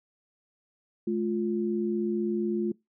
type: tone pair together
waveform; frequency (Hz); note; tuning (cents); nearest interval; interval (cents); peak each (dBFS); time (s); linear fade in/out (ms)
sine; 214.2 / 350; A3 / F4; -46 / +4; major sixth; 850; -28; 1.07-2.72; 5
effects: noise-tail reverb RT60 0.2 s tail -23 dB re dry